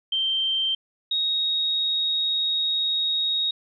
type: tone pair in turn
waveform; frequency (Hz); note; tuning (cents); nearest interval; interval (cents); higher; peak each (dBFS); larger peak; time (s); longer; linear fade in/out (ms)
sine; 3136 / 3762; G7 / A#7; 0 / +15; minor third; 315; second; -21; neither; 0.12-0.75 / 1.11-3.51; second; 5
effects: none